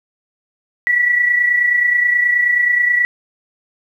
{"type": "tone pair together", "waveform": "sine", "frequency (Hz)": [1946.1, 1975.5], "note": ["B6", "B6"], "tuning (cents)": [-26, 0], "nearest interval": "unison", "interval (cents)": 26, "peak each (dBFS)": [-12, -21], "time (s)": [0.87, 3.05], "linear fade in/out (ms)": 0, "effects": ["8-bit"]}